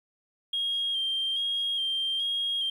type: tone with vibrato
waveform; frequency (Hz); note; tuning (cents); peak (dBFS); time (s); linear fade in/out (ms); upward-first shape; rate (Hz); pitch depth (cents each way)
sine; 3218; G7; +45; -25; 0.53-2.7; 5; square; 1.2; 26
effects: tanh soft clip ceiling -22 dBFS + 10-bit